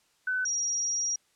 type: tone pair in turn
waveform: sine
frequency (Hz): 1508 / 5693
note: F#6 / F8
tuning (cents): +32 / +32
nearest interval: octave + major seventh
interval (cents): 2300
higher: second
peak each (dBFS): -26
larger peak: neither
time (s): 0.27-0.45 / 0.45-1.16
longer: second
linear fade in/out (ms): 5
effects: white hiss -68 dBFS RMS until 1.35 s + low-pass 9000 Hz 12 dB/octave